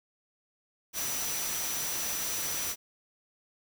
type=tone in noise; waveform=sine; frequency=5900 Hz; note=F#8; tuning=6 cents flat; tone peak=-36 dBFS; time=0.93-2.76 s; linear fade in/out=50 ms; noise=white; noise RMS=-34 dBFS; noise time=0.93-2.76 s; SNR=-5 dB; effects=none